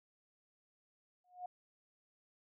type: tone with exponential growth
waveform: sine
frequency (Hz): 722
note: F#5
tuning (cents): -43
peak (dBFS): -38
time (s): 1.24-1.46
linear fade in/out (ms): 5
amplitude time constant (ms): 47
effects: none